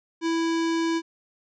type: tone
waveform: square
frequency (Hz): 330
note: E4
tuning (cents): +2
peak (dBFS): -23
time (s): 0.21-1.02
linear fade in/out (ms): 50
effects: resampled to 16000 Hz